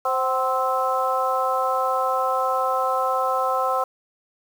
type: harmonic tone with a mistuned harmonic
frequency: 261.6 Hz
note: C4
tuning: in tune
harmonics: 2 / 3 / 4 / 5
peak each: -25 / -25 / -25 / -25 dBFS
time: 0.05-3.84 s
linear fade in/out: 5 ms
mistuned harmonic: 3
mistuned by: -49 cents
effects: 7-bit